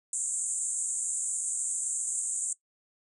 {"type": "band-pass noise", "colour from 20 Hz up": "pink", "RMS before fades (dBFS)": -32, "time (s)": [0.13, 2.53], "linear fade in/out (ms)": 2, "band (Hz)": [7000, 9100], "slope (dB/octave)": 96, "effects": ["noise-tail reverb RT60 0.1 s tail -18 dB re dry"]}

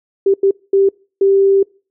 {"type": "tone bursts at uneven times", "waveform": "sine", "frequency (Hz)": 392, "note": "G4", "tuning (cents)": 0, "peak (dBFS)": -8, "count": 4, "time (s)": [[0.26, 0.34], [0.43, 0.51], [0.73, 0.89], [1.21, 1.63]], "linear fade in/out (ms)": 5, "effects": ["noise-tail reverb RT60 0.4 s tail -26 dB re dry"]}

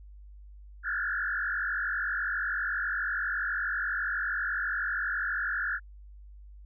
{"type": "tone with frequency modulation", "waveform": "sine", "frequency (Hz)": 1568, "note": "G6", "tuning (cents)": 0, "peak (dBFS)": -28, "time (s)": [0.83, 5.8], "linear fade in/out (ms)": 50, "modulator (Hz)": 46.1, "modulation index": 4.1, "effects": ["added 50 Hz sine -46 dBFS peak until 6.65 s"]}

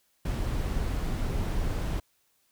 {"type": "noise", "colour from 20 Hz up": "brown", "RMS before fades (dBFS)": -29, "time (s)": [0.25, 2], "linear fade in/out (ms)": 5, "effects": ["white hiss -70 dBFS RMS until 2.51 s"]}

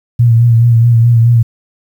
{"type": "tone with vibrato", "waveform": "sine", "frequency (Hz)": 117, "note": "A#2", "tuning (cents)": 7, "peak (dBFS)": -4, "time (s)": [0.19, 1.43], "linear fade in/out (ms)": 10, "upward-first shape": "sine", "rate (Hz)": 4.7, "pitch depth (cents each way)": 42, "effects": ["7-bit"]}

